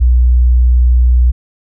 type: tone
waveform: sine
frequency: 61.2 Hz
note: B1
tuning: 15 cents flat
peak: -5 dBFS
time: 0-1.32 s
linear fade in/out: 20 ms
effects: none